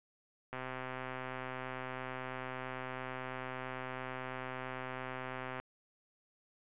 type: click train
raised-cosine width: 0.5 ms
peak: -26 dBFS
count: 655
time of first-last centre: 0.53-5.6 s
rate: 129 Hz
effects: resampled to 8000 Hz